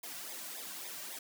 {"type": "noise with flanger", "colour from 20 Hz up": "white", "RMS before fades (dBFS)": -44, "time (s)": [0.03, 1.19], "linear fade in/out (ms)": 5, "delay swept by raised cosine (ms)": [0.69, 2.39], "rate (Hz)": 3.6, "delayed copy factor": -0.8, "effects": ["high-pass 200 Hz 12 dB/octave"]}